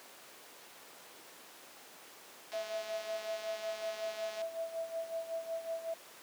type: click train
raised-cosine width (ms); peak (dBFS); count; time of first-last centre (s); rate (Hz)
0.2; -30; 405; 2.52-4.417; 213
type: tone with tremolo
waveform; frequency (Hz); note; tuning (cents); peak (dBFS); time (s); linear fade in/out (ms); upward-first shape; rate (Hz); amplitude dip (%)
sine; 659.3; E5; 0; -33; 2.53-5.94; 5; sine; 5.4; 75
effects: pink hiss -53 dBFS RMS until 6.22 s + high-pass 400 Hz 12 dB/octave